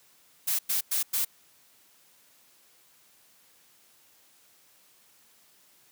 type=noise bursts; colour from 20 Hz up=blue; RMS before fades=-27 dBFS; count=4; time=0.47-1.25 s; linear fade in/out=10 ms; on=120 ms; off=100 ms; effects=white hiss -61 dBFS RMS until 5.91 s + high-pass 100 Hz 12 dB/octave